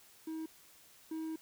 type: tone pair in turn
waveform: triangle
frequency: 319.2 / 319.2 Hz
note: D#4 / D#4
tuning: +44 / +44 cents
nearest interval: unison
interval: 0 cents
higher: neither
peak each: -36 / -35 dBFS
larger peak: second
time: 0.27-0.46 / 1.11-1.36 s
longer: second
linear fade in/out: 5 ms
effects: white hiss -61 dBFS RMS until 1.41 s